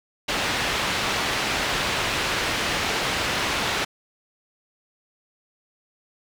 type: low-pass noise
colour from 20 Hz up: white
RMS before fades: -25 dBFS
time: 0.28-3.85 s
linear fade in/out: 10 ms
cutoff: 3200 Hz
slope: 12 dB/octave
effects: none